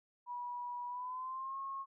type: tone with pitch glide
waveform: sine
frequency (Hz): 973 to 1085.9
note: B5 to C#6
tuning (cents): -26 to -36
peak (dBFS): -39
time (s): 0.26-1.86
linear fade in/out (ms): 50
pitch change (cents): +190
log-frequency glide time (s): 0.87-1.58
effects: none